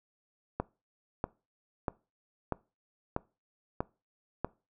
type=click train; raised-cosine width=1 ms; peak=-16 dBFS; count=7; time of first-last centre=0.6-4.446 s; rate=1.56 Hz; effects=noise-tail reverb RT60 0.3 s tail -22 dB re dry